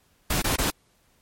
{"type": "noise bursts", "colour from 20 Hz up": "pink", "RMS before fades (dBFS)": -24, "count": 3, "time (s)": [0.3, 0.704], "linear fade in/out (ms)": 5, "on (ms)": 120, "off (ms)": 22, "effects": ["pink hiss -64 dBFS RMS until 1.21 s", "MP3 64 kbps"]}